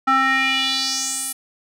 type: tone with band-pass filter sweep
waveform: square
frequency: 265.9 Hz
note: C4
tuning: 28 cents sharp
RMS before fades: -20 dBFS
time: 0.07-1.33 s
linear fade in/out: 10 ms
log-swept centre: 1200 to 11000 Hz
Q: 3.3
effects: none